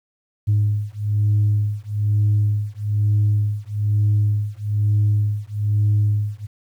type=beating tone pair; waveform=sine; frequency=103.83 / 104.93 Hz; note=G#2 / G#2; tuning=0 / +18 cents; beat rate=1.1 Hz; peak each=-18 / -18 dBFS; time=0.47-6.47 s; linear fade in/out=20 ms; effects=tanh soft clip ceiling -11 dBFS + 9-bit